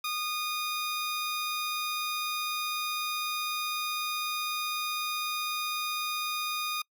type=tone; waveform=15% pulse; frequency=1228 Hz; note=D#6; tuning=23 cents flat; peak=-24 dBFS; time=0.04-6.82 s; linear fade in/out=5 ms; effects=noise-tail reverb RT60 0.1 s tail -26 dB re dry